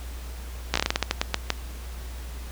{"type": "slowing click train", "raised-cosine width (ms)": 0.2, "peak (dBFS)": -4, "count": 13, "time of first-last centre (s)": [0.74, 1.503], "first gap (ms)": 15, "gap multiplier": 1.24, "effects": ["added 60 Hz sine -34 dBFS peak until 2.51 s", "pink hiss -45 dBFS RMS until 2.51 s"]}